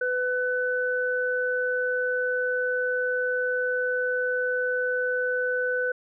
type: tone pair together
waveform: sine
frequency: 500 / 1500 Hz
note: B4 / F#6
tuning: +21 / +23 cents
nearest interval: octave + perfect fifth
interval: 1902 cents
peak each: -26 dBFS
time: 0.01-5.92 s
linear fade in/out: 5 ms
effects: none